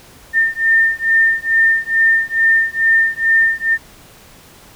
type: beating tone pair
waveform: sine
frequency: 1807 / 1809.3 Hz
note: A6 / A6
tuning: +46 / +48 cents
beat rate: 2.3 Hz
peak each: -14 dBFS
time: 0.33-3.78 s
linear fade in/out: 50 ms
effects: pink hiss -43 dBFS RMS until 4.75 s